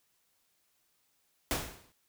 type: noise with exponential decay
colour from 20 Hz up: pink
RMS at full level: -29 dBFS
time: 1.51-1.92 s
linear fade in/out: 0 ms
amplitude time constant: 88 ms
effects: white hiss -74 dBFS RMS until 2.08 s